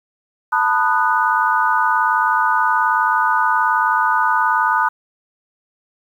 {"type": "chord", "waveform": "sine", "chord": "B dominant seventh", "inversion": "third", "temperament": "just", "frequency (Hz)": [889, 987.8, 1234.7, 1481.6], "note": ["A5", "B5", "D#6", "F#6"], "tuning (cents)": [18, 0, -14, 2], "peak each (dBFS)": -19, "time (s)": [0.52, 4.89], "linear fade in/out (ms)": 10, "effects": ["8-bit"]}